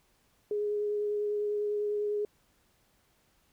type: tone with vibrato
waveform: sine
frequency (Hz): 416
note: G#4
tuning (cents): +3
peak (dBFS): -28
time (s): 0.51-2.25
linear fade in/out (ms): 2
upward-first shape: triangle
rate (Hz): 10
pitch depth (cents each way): 14
effects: pink hiss -69 dBFS RMS until 3.52 s